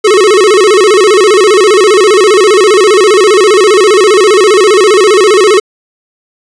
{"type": "tone with vibrato", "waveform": "square", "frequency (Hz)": 400, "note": "G4", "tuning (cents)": 35, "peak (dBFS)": -3, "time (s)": [0.04, 5.6], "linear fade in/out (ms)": 10, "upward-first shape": "square", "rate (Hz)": 15, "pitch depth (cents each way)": 130, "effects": ["resampled to 22050 Hz", "7-bit"]}